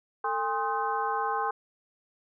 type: tone cluster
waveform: sine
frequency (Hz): 446 / 812 / 1055 / 1259 / 1529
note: A4 / G#5 / C6 / D#6 / G6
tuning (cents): +23 / -39 / +14 / +20 / -44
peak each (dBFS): -35 / -30 / -31 / -35 / -37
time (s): 0.24-1.51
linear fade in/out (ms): 5
effects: none